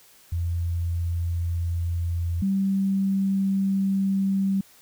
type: tone pair in turn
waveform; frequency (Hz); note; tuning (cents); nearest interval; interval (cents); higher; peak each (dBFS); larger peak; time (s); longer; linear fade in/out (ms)
sine; 85.4 / 194.39; F2 / G3; -38 / -14; octave + major second; 1424; second; -23 / -20; second; 0.32-2.42 / 2.42-4.61; second; 5
effects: white hiss -54 dBFS RMS until 4.81 s